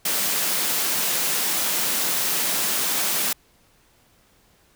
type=high-pass noise; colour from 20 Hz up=white; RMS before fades=-23 dBFS; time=0.05-3.33 s; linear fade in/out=5 ms; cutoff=140 Hz; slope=96 dB/octave; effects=pink hiss -59 dBFS RMS until 4.75 s